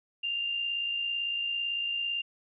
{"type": "tone with amplitude modulation", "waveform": "sine", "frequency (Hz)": 2794, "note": "F7", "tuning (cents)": 0, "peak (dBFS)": -27, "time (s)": [0.23, 2.22], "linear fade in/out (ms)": 10, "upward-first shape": "sine", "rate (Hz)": 57.9, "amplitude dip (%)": 40, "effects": []}